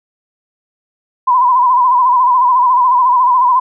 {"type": "tone with vibrato", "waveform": "sine", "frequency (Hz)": 1000, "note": "B5", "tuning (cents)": 21, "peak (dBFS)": -7, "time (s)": [1.27, 3.6], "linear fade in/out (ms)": 10, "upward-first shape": "sine", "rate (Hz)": 14, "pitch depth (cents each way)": 73, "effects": []}